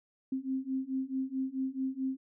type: beating tone pair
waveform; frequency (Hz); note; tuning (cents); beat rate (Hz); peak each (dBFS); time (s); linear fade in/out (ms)
sine; 261.6 / 266.2; C4 / C4; 0 / +30; 4.6; -35 / -34; 0.32-2.17; 5
effects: none